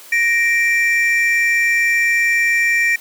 triangle tone pair together, 1864.4 / 2349 Hz, A#6 / D7, 0 / 0 cents, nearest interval major third, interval 400 cents, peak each -14 dBFS, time 0.12-2.96 s, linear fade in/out 5 ms, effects white hiss -40 dBFS RMS until 3 s + high-pass 300 Hz 12 dB/octave

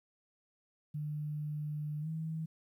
sine tone with pitch glide, 150 to 159.84 Hz, D3 to D#3, +37 to +47 cents, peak -35 dBFS, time 0.94-2.46 s, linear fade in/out 10 ms, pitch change +110 cents, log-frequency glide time 2.01-2.08 s, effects 12-bit

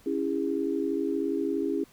sine chord, C# minor, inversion none, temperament equal with one note detuned, 277.2 / 329.6 / 406.5 Hz, C#4 / E4 / G#4, 0 / 0 / -37 cents, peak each -30 dBFS, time 0.06-1.84 s, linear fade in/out 5 ms, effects pink hiss -58 dBFS RMS until 1.92 s

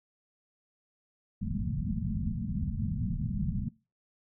white low-pass noise, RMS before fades -32 dBFS, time 1.41-3.69 s, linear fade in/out 10 ms, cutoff 230 Hz, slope 96 dB/octave, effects noise-tail reverb RT60 0.3 s tail -22 dB re dry

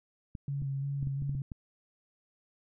clicks, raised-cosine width 5 ms, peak -27 dBFS, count 8, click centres 0.352 / 0.621 / 1.028 / 1.072 / 1.222 / 1.295 / 1.35 / 1.518 s
sine tone with vibrato, 138.59 Hz, C#3, in tune, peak -31 dBFS, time 0.48-1.42 s, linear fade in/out 2 ms, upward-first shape square, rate 2.9 Hz, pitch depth 20 cents each way
effects none

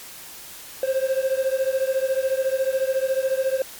triangle beating tone pair, 524 / 538 Hz, C5 / C5, +2 / +48 cents, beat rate 14 Hz, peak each -20 / -22 dBFS, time 0.83-3.62 s, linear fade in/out 2 ms, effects white hiss -40 dBFS RMS until 3.79 s + MP3 96 kbps

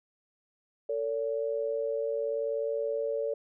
sine tone pair together, 449.2 / 570 Hz, A4 / C#5, +36 / +48 cents, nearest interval major third, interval 412 cents, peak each -31 / -31 dBFS, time 0.89-3.34 s, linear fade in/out 5 ms, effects none

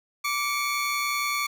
25% pulse tone pair together, 1163.8 / 2197 Hz, D6 / C#7, -16 / -16 cents, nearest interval major seventh, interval 1100 cents, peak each -23 / -26 dBFS, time 0.24-1.47 s, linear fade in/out 10 ms, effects none

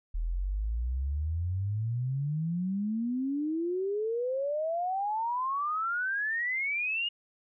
sine exponential sweep, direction up, 38.89 to 2886 Hz, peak -28 dBFS, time 0.14-7.09 s, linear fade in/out 10 ms, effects none

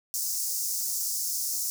pink high-pass noise, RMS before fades -30 dBFS, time 0.14-1.7 s, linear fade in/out 0 ms, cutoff 5200 Hz, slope 48 dB/octave, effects none

